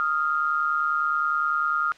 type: tone pair together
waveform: sine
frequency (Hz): 1244.5 / 1394.4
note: D#6 / F6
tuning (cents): 0 / -3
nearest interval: major second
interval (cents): 197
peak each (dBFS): -24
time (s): 0-1.92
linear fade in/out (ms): 0
effects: white hiss -51 dBFS RMS until 1.97 s + low-pass 4000 Hz 12 dB/octave